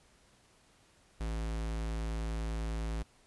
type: tone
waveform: square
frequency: 55 Hz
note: A1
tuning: in tune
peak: -34 dBFS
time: 1.2-3.03 s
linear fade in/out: 10 ms
effects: pink hiss -65 dBFS RMS until 3.26 s + resampled to 24000 Hz